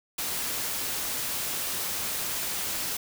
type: noise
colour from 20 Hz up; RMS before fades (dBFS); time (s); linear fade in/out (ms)
white; -31; 0.18-2.97; 5
effects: none